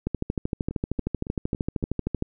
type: two click trains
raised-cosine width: 3 ms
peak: -12 / -20 dBFS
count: 29 / 5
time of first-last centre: 0.07-2.224 / 0.71-1.827 s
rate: 13 / 3.58 Hz
effects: none